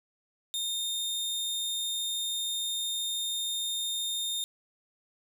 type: tone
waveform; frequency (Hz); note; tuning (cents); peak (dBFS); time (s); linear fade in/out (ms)
sawtooth; 3653; A#7; -36; -27; 0.54-4.44; 0
effects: none